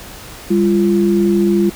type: tone pair together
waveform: sine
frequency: 200.1 / 344.4 Hz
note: G3 / F4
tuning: +36 / -24 cents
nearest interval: major sixth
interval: 940 cents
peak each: -13 dBFS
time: 0.5-1.7 s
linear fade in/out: 10 ms
effects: pink hiss -34 dBFS RMS until 1.75 s